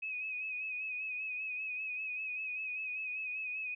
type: tone with vibrato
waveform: sine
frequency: 2533 Hz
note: D#7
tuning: 30 cents sharp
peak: -36 dBFS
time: 0.02-3.75 s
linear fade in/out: 10 ms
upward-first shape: sine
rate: 5.1 Hz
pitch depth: 47 cents each way
effects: none